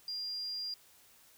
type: tone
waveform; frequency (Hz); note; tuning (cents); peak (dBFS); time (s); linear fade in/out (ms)
sine; 4800; D8; +37; -36; 0.08-0.74; 2
effects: white hiss -62 dBFS RMS until 1.37 s